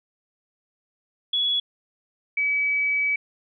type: tone pair in turn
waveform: sine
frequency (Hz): 3379 / 2285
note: G#7 / D7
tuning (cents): +29 / -48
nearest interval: perfect fifth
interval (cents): 677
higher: first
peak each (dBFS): -20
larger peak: neither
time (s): 1.33-1.6 / 2.37-3.16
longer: second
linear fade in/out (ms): 5
effects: none